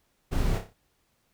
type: noise with echo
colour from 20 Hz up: brown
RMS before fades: -26 dBFS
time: 0.31-0.59 s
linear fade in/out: 20 ms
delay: 30 ms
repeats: 5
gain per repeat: -6 dB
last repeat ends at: 0.74 s
effects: pink hiss -71 dBFS RMS until 1.33 s